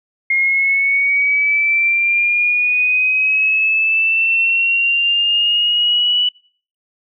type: linear sweep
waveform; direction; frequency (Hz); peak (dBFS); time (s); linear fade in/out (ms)
sine; up; 2136 to 2960; -12; 0.3-6.29; 5
effects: noise-tail reverb RT60 0.5 s tail -26 dB re dry